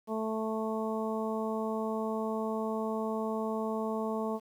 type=harmonic tone; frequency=220 Hz; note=A3; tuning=in tune; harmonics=1 / 2 / 3 / 4 / 5; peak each=-34 / -35 / -38 / -40 / -41 dBFS; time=0.07-4.4 s; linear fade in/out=50 ms; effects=10-bit